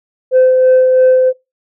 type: tone with tremolo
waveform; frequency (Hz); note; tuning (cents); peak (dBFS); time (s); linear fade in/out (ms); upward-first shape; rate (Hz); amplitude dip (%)
sine; 514; C5; -31; -3; 0.31-1.33; 50; sine; 3; 35
effects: noise-tail reverb RT60 0.2 s tail -19 dB re dry + tanh soft clip ceiling -3 dBFS